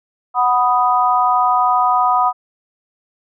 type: chord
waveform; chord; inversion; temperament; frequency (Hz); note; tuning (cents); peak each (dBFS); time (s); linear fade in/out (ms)
sine; B major; second; equal; 740 / 987.8 / 1244.5; F#5 / B5 / D#6; 0 / 0 / 0; -16; 0.34-2.33; 50
effects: none